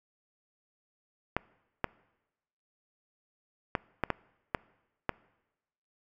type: clicks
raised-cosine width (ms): 0.5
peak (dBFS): -12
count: 7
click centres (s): 1.366 / 1.843 / 3.752 / 4.037 / 4.103 / 4.548 / 5.093
effects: noise-tail reverb RT60 1.0 s tail -23 dB re dry